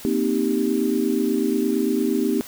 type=chord; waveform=sine; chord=C minor seventh; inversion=third; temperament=equal; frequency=233.1 / 261.6 / 311.1 / 392 Hz; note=Bb3 / C4 / Eb4 / G4; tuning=0 / 0 / 0 / 0 cents; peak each=-24 dBFS; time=0.05-2.41 s; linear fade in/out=0 ms; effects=white hiss -40 dBFS RMS until 2.47 s